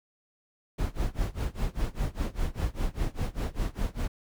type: noise with tremolo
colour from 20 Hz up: brown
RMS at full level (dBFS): -27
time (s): 0.78-4.08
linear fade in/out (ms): 10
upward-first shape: sine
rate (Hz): 5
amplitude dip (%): 95
effects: none